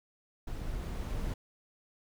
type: noise with level ramp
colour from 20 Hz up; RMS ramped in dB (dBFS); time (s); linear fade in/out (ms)
brown; -38 to -34; 0.47-1.34; 5
effects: none